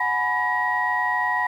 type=tone cluster; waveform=sine; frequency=735 / 843 / 989 / 1902 Hz; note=F#5 / G#5 / B5 / A#6; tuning=-12 / +26 / +2 / +34 cents; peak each=-28 / -28 / -24 / -23 dBFS; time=0-1.47 s; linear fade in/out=5 ms; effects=tanh soft clip ceiling -11 dBFS + 9-bit